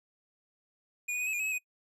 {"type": "tone with pitch steps", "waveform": "square", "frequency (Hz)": [2448, 2470, 2494, 2578, 2428, 2560, 2576, 2494], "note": ["D#7", "D#7", "D#7", "E7", "D#7", "D#7", "E7", "D#7"], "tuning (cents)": [-29, -13, 3, -39, -43, 49, -41, 3], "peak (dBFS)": -31, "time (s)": [1.08, 1.584], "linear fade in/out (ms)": 10, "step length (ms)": 63, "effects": ["noise-tail reverb RT60 0.1 s tail -22 dB re dry", "low-pass 12000 Hz 12 dB/octave"]}